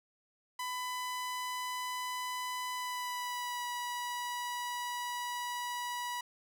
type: tone with pitch glide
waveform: sawtooth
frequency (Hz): 1000 to 973.8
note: B5 to B5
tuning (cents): +21 to -25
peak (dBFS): -32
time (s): 0.59-6.21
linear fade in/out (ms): 5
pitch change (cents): -46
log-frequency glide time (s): 2.74-3.65
effects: none